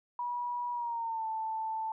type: tone with pitch glide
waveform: sine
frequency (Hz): 969 to 883.5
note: B5 to A5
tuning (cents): -33 to +7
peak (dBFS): -32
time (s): 0.19-1.92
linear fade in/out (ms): 2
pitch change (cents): -160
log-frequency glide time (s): 0.72-1.26
effects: none